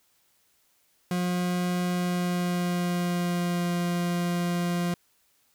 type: tone with pitch glide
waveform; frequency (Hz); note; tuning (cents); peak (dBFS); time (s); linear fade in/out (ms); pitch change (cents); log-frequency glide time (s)
40% pulse; 178.5 to 174.62; F3 to F3; +38 to 0; -24; 1.11-4.94; 2; -38; 1.87-3.7
effects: white hiss -67 dBFS RMS until 5.54 s